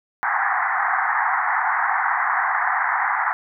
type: band-pass noise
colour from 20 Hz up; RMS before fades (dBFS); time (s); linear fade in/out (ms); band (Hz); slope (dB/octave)
pink; -21; 0.23-3.33; 0; 740 to 2000; 96
effects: none